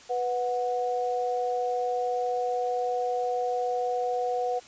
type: tone pair together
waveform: sine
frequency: 493.9 / 733.4 Hz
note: B4 / F#5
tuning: 0 / -15 cents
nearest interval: perfect fifth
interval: 685 cents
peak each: -28 dBFS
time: 0.09-4.6 s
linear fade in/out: 20 ms
effects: white hiss -50 dBFS RMS until 4.67 s + resampled to 16000 Hz